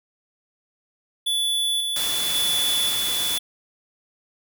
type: tone with tremolo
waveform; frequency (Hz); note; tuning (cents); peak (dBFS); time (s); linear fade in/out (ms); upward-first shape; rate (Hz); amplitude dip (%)
square; 3450; A7; -35; -21; 1.26-3.39; 10; square; 0.92; 30
type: noise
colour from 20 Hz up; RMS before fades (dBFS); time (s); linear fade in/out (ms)
white; -28; 1.96-3.38; 2
effects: none